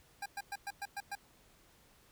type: tone bursts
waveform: 25% pulse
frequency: 804 Hz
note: G5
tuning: 44 cents sharp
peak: -34 dBFS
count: 7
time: 0.22-1.153 s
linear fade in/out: 5 ms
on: 39 ms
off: 110 ms
effects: pink hiss -65 dBFS RMS until 2.11 s